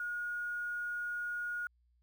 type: tone with quantisation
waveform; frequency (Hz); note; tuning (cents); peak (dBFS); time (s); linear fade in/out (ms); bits
sine; 1440; F#6; -47; -35; 0-1.67; 2; 10
effects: added 60 Hz sine -68 dBFS peak until 2.02 s